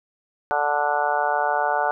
harmonic tone, 146.83 Hz, D3, in tune, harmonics 3 / 4 / 5 / 6 / 7 / 8 / 9 / 10, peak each -32 / -27 / -24 / -24 / -35 / -31 / -34 / -27 dBFS, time 0.51-1.91 s, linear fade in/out 0 ms, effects none

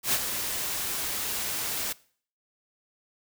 white noise with ADSR envelope, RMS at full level -23 dBFS, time 0.03-1.93 s, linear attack 100 ms, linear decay 47 ms, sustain -8 dB, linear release 9 ms, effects noise-tail reverb RT60 0.5 s tail -21 dB re dry

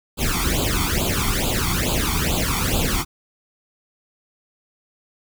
pink noise with flanger, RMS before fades -21 dBFS, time 0.17-3.05 s, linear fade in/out 50 ms, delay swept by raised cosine 0.26 to 0.91 ms, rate 2.3 Hz, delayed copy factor +0.95, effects none

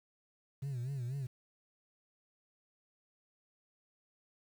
sine tone with vibrato, 130 Hz, C3, 11 cents flat, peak -33 dBFS, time 0.62-1.27 s, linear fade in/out 10 ms, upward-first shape sine, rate 4.1 Hz, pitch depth 150 cents each way, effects tanh soft clip ceiling -35 dBFS + 10-bit

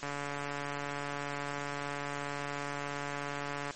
click train, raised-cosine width 0.5 ms, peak -22 dBFS, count 527, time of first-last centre 0.03-3.708 s, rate 143 Hz, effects white hiss -47 dBFS RMS until 3.75 s + MP3 32 kbps

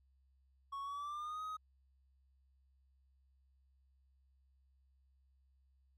triangle tone with pitch glide, 1108.7 to 1258.9 Hz, C#6 to D#6, 0 to +20 cents, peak -39 dBFS, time 0.72-1.57 s, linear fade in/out 10 ms, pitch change +220 cents, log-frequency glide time 0.82-1.42 s, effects added 66 Hz sine -69 dBFS peak until 5.97 s

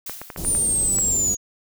blue noise with exponential decay, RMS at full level -31 dBFS, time 0.06-0.75 s, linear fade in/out 5 ms, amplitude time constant 150 ms
clicks, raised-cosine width 0.5 ms, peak -18 dBFS, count 7, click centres 0.096 / 0.216 / 0.302 / 0.362 / 0.449 / 0.55 / 0.986 s
pink band-stop noise, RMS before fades -30 dBFS, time 0.37-1.35 s, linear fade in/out 5 ms, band 450 to 6700 Hz, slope 12 dB/octave
sine linear sweep, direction down, 9397 to 6645 Hz, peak -18 dBFS, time 0.43-1.37 s, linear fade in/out 50 ms
effects none

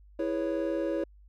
triangle chord, C# minor seventh, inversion first, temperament equal with one note detuned, 329.6 / 411.5 / 493.9 / 554.4 Hz, E4 / G#4 / B4 / C#5, 0 / -16 / 0 / 0 cents, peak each -29 / -35 / -35 / -30 dBFS, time 0.19-1.04 s, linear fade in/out 5 ms, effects added 50 Hz sine -52 dBFS peak until 1.28 s

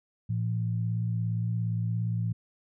sine tone pair together, 112.75 / 170 Hz, A2 / F3, +43 / -46 cents, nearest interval perfect fifth, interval 711 cents, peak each -27 / -33 dBFS, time 0.29-2.33 s, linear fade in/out 10 ms, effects none

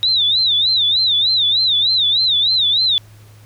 sine tone with vibrato, 3770 Hz, A#7, 19 cents sharp, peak -12 dBFS, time 0.03-2.98 s, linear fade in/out 0 ms, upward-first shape sine, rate 3.3 Hz, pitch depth 160 cents each way, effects added 106 Hz sine -41 dBFS peak until 3.45 s + pink hiss -50 dBFS RMS until 3.45 s

